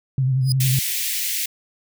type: tone with vibrato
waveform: sine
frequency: 131 Hz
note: C3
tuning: 2 cents sharp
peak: -16 dBFS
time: 0.18-0.79 s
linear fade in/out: 2 ms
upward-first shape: sine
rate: 11 Hz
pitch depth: 52 cents each way
type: tone with exponential growth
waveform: sawtooth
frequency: 4978 Hz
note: D#8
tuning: in tune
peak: -16 dBFS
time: 0.41-0.52 s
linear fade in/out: 1 ms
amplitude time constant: 23 ms
type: high-pass noise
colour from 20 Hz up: white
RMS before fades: -24 dBFS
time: 0.6-1.46 s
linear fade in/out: 5 ms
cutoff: 1900 Hz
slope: 48 dB/octave
effects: none